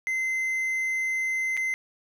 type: tone with dropouts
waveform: triangle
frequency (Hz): 2065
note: C7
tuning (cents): -23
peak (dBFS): -23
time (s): 0.07-1.74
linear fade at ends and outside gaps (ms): 0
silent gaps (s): 1.568-1.574
effects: none